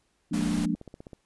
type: chord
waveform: sine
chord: Bb dominant seventh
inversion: second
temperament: equal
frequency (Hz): 174.61 / 207.7 / 233.1 / 293.7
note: F3 / Ab3 / Bb3 / D4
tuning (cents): 0 / 0 / 0 / 0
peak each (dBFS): -30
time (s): 0.31-0.75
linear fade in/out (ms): 10
type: noise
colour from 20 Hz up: pink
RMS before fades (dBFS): -37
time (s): 0.33-0.66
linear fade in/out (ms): 10
type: click train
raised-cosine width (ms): 2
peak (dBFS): -29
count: 7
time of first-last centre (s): 0.75-1.132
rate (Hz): 15.7
effects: pink hiss -71 dBFS RMS until 1.25 s + resampled to 24000 Hz